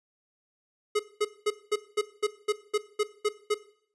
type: tone bursts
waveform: square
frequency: 421.3 Hz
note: G#4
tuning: 25 cents sharp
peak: -23 dBFS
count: 11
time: 0.95-3.545 s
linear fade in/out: 10 ms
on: 45 ms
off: 210 ms
effects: noise-tail reverb RT60 0.6 s tail -17 dB re dry + resampled to 24000 Hz